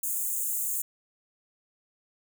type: high-pass noise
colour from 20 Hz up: white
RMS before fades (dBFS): -30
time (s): 0.03-0.82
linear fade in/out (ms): 5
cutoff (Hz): 6600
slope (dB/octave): 96
effects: none